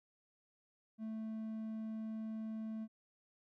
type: tone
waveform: triangle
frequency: 220.1 Hz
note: A3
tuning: 1 cent sharp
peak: -38 dBFS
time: 0.98-2.88 s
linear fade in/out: 50 ms
effects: none